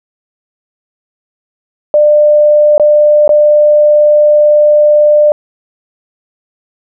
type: tone with dropouts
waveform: sine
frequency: 597 Hz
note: D5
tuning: 28 cents sharp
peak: -3 dBFS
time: 1.94-5.32 s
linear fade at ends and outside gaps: 1 ms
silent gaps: 2.78-2.797 / 3.278-3.292 s
effects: none